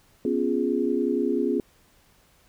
sine chord, C# dominant seventh, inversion third, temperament equal, 246.9 / 277.2 / 349.2 / 415.3 Hz, B3 / C#4 / E#4 / G#4, 0 / 0 / 0 / 0 cents, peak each -27 dBFS, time 0.25-1.6 s, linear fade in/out 2 ms, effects pink hiss -60 dBFS RMS until 2.48 s

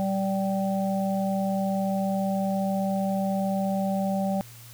harmonic tone, 193.9 Hz, G3, 19 cents flat, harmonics 1 / 3 / 4, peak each -25 / -30 / -31 dBFS, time 0-4.41 s, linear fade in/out 0 ms, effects added 117 Hz sine -46 dBFS peak until 4.73 s + white hiss -49 dBFS RMS until 4.73 s

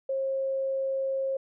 sine tone, 537 Hz, C5, 45 cents sharp, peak -26 dBFS, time 0.09-1.37 s, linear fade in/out 5 ms, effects none

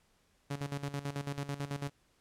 sawtooth tone with tremolo, 141.6 Hz, C#3, 37 cents sharp, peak -30 dBFS, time 0.5-1.9 s, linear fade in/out 10 ms, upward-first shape square, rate 9.1 Hz, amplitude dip 75%, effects pink hiss -71 dBFS RMS until 2.2 s + low-pass 11000 Hz 12 dB/octave

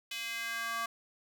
square tone with high-pass filter sweep, 230 Hz, A#3, 23 cents flat, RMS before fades -37 dBFS, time 0.11-0.86 s, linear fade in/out 5 ms, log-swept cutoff 2800 to 1100 Hz, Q 2.4, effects none

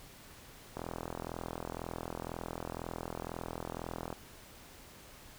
click train, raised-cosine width 1 ms, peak -24 dBFS, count 142, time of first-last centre 0.77-4.127 s, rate 42 Hz, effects pink hiss -54 dBFS RMS until 5.38 s

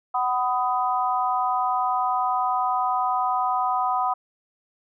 harmonic tone, 250 Hz, B3, 21 cents sharp, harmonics 3 / 4 / 5, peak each -24 / -25 / -26 dBFS, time 0.14-4.14 s, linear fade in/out 10 ms, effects none

